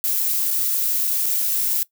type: noise with dropouts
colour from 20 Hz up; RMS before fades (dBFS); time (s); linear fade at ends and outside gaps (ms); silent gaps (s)
violet; -21; 0.04-1.83; 0; 0.505-0.509 / 1.071-1.075 / 1.26-1.264
effects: noise-tail reverb RT60 0.1 s tail -20 dB re dry